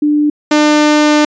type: tone pair in turn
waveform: sine / sawtooth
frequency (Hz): 296.9 / 300.2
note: D4 / D4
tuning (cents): +19 / +38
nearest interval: unison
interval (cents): 19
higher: second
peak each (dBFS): -8 / -3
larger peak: second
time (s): 0.02-0.3 / 0.51-1.25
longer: second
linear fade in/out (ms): 5
effects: resampled to 16000 Hz